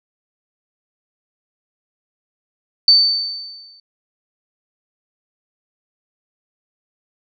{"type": "tone with exponential decay", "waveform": "sine", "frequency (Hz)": 4549, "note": "C#8", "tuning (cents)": 44, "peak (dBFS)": -5, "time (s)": [2.88, 3.8], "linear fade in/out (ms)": 2, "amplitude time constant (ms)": 200, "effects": []}